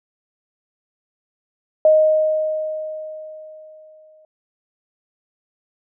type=tone with exponential decay; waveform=sine; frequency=622.3 Hz; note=D#5; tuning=in tune; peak=-8 dBFS; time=1.85-4.25 s; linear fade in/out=2 ms; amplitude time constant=520 ms; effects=none